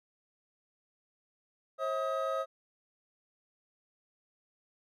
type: tone cluster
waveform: triangle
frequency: 537 / 645 / 1264 Hz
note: C5 / E5 / D#6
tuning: +45 / -38 / +27 cents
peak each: -32 / -34 / -33 dBFS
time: 1.78-2.46 s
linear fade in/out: 50 ms
effects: none